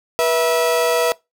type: tone pair together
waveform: 35% pulse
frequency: 485.3 / 656 Hz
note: B4 / E5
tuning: -30 / -9 cents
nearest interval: perfect fourth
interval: 521 cents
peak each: -16 dBFS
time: 0.19-1.12 s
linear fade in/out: 0 ms
effects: noise-tail reverb RT60 0.2 s tail -22 dB re dry